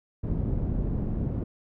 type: low-pass noise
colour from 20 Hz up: pink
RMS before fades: -28 dBFS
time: 0.23-1.44 s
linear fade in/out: 10 ms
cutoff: 250 Hz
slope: 12 dB/octave
effects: none